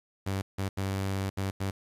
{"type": "tone bursts at uneven times", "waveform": "sawtooth", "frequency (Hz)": 97, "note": "G2", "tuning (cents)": -18, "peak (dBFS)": -25, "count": 5, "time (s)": [[0.26, 0.42], [0.58, 0.69], [0.77, 1.3], [1.37, 1.51], [1.6, 1.71]], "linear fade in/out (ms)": 10, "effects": ["resampled to 32000 Hz", "9-bit"]}